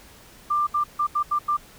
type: tone bursts at uneven times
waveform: sine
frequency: 1188 Hz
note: D6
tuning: 20 cents sharp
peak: -19 dBFS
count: 6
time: 0.5-0.67 / 0.74-0.84 / 0.99-1.07 / 1.15-1.23 / 1.31-1.39 / 1.48-1.57 s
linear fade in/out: 10 ms
effects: pink hiss -49 dBFS RMS until 1.78 s